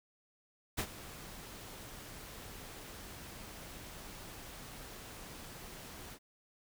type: noise with ADSR envelope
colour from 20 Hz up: pink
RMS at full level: -34 dBFS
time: 0.77-6.19 s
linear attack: 18 ms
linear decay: 69 ms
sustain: -15 dB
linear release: 62 ms
effects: none